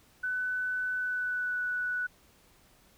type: tone with pitch glide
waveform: sine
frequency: 1500 to 1480.2 Hz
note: F#6 to F#6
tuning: +23 to 0 cents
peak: -29 dBFS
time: 0.23-2.07 s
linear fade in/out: 10 ms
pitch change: -23 cents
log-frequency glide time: 0.97-1.61 s
effects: pink hiss -62 dBFS RMS until 2.97 s